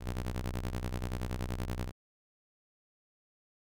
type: ring-modulated tone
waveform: sawtooth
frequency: 62.1 Hz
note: B1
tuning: 10 cents sharp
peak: -27 dBFS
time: 0-1.92 s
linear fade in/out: 50 ms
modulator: 25.8 Hz
effects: none